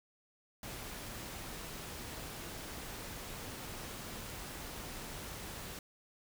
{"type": "noise", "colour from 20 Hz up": "pink", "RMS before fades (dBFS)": -45, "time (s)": [0.63, 5.79], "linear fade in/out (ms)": 2, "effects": []}